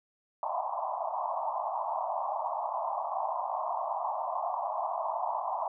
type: band-pass noise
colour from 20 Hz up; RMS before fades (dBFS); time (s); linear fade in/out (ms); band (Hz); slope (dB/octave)
pink; -33; 0.43-5.68; 2; 630 to 1100; 96
effects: none